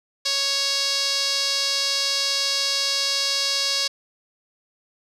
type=tone with band-pass filter; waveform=sawtooth; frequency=554.4 Hz; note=C#5; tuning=in tune; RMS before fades=-23 dBFS; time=0.25-3.88 s; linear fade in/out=10 ms; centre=4800 Hz; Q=3.5; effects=none